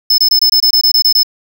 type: tone bursts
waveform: square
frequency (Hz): 5230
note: E8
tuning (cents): -15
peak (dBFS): -7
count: 11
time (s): 0.1-1.232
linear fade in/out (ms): 5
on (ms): 82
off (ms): 23
effects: 8-bit